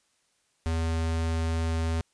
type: tone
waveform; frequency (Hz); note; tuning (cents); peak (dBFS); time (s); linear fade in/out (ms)
square; 81.7; E2; -15; -26; 0.66-2.01; 0
effects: white hiss -70 dBFS RMS until 2.13 s + resampled to 22050 Hz